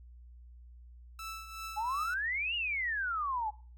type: tone with tremolo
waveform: sawtooth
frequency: 1318.5 Hz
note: E6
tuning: in tune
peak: -35 dBFS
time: 1.19-2.14 s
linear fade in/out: 2 ms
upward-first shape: triangle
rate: 2.7 Hz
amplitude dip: 70%
type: exponential two-way sweep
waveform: sine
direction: up then down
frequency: 822 to 2904 to 822 Hz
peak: -31 dBFS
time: 1.76-3.51 s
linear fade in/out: 20 ms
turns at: 2.55 s
effects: noise-tail reverb RT60 0.4 s tail -20 dB re dry + added 60 Hz sine -50 dBFS peak until 3.77 s